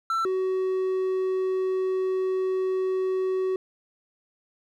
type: tone pair in turn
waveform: triangle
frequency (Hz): 1338 / 375.5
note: E6 / F#4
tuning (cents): +25 / +26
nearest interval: octave + minor seventh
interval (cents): 2199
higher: first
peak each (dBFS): -21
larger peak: neither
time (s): 0.1-0.25 / 0.25-3.56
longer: second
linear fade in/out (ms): 2
effects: none